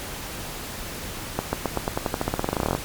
accelerating click train, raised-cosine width 1 ms, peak -8 dBFS, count 23, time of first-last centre 1.39-2.75 s, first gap 140 ms, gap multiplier 0.91, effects pink hiss -34 dBFS RMS until 2.84 s + MP3 96 kbps

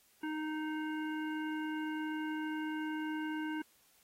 harmonic tone with a mistuned harmonic, 309.7 Hz, D#4, 8 cents flat, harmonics 1 / 3 / 5 / 7 / 9, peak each -36 / -45 / -44 / -53 / -53 dBFS, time 0.23-3.62 s, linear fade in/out 5 ms, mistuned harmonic 9, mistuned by +16 cents, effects white hiss -68 dBFS RMS until 4.03 s + AAC 48 kbps

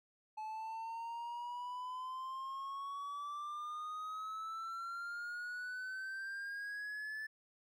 triangle exponential sweep, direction up, 861 to 1751 Hz, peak -39 dBFS, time 0.37-7.27 s, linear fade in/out 10 ms, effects none

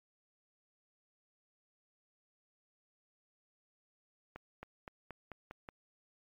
accelerating click train, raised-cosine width 0.5 ms, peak -30 dBFS, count 7, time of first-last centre 4.36-5.689 s, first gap 270 ms, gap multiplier 0.92, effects MP3 64 kbps

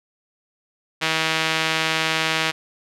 sawtooth tone with band-pass filter, 160 Hz, D#3, 49 cents sharp, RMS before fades -22 dBFS, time 1.01-2.52 s, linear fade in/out 20 ms, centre 2800 Hz, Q 1.1, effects none

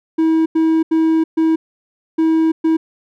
triangle tone bursts at uneven times, 321.8 Hz, E4, 42 cents flat, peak -9 dBFS, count 6, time 0.18-0.46 / 0.55-0.83 / 0.91-1.24 / 1.37-1.56 / 2.18-2.52 / 2.64-2.77 s, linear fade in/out 10 ms, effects none

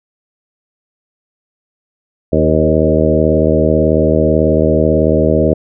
harmonic tone with a mistuned harmonic, 78.2 Hz, D#2, 9 cents sharp, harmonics 1 / 2 / 3 / 4 / 5 / 6 / 7 / 8, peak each -17 / -17 / -17 / -17 / -17 / -17 / -17 / -17 dBFS, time 2.32-5.54 s, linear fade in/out 10 ms, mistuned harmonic 6, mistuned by +16 cents, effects none

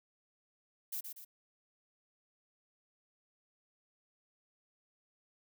violet noise with echo, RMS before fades -39 dBFS, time 0.92-1.01 s, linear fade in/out 10 ms, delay 120 ms, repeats 2, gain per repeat -6 dB, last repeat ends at 1.25 s, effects none

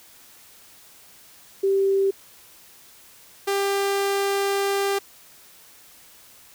sine / sawtooth tone pair in turn, 390.5 / 396.9 Hz, G4 / G4, -7 / +22 cents, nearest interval unison, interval 29 cents, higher second, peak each -17 dBFS, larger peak neither, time 1.63-2.11 / 3.47-4.99 s, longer second, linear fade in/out 10 ms, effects white hiss -50 dBFS RMS until 6.54 s

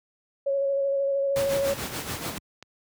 sine tone with vibrato, 553 Hz, C#5, 4 cents flat, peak -22 dBFS, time 0.46-1.74 s, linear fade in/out 10 ms, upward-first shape square, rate 13 Hz, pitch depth 14 cents each way
pink noise with tremolo, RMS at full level -30 dBFS, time 1.36-2.38 s, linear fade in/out 0 ms, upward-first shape sine, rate 6.9 Hz, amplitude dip 55%
click, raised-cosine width 0.2 ms, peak -25 dBFS, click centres 2.626 s
effects high-pass 80 Hz 12 dB/octave

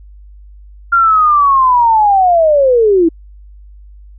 sine linear sweep, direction down, 1396.9 to 316.7 Hz, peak -6 dBFS, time 0.92-3.09 s, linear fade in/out 10 ms, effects added 50 Hz sine -34 dBFS peak until 4.18 s

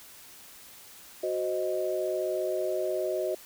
sine chord, C diminished, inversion second, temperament equal, 370 / 523.3 / 622.3 Hz, Gb4 / C5 / Eb5, 0 / 0 / 0 cents, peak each -31 / -34 / -30 dBFS, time 1.23-3.35 s, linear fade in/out 5 ms, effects white hiss -50 dBFS RMS until 3.45 s

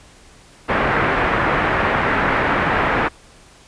white low-pass noise, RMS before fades -18 dBFS, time 0.68-3.09 s, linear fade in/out 20 ms, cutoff 1900 Hz, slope 24 dB/octave, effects pink hiss -47 dBFS RMS until 3.67 s + resampled to 22050 Hz

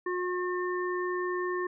harmonic tone, 360.5 Hz, F#4, 45 cents flat, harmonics 1 / 3 / 5, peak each -30 / -35 / -37 dBFS, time 0.06-1.67 s, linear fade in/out 5 ms, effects none

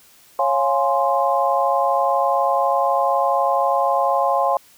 sine chord, Db major seventh, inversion none, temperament equal with one note detuned, 550.5 / 698.5 / 830.6 / 1046.5 Hz, Db5 / F5 / Ab5 / C6, -12 / 0 / 0 / 0 cents, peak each -21 dBFS, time 0.39-4.57 s, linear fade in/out 2 ms, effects white hiss -51 dBFS RMS until 4.77 s

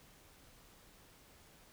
silence, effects pink hiss -62 dBFS RMS until 1.72 s

